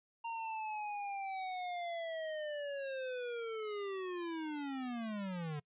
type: linear sweep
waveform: square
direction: down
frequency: 927 to 143.4 Hz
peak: -39 dBFS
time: 0.24-5.6 s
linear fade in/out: 10 ms
effects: noise-tail reverb RT60 0.1 s tail -25 dB re dry + resampled to 8000 Hz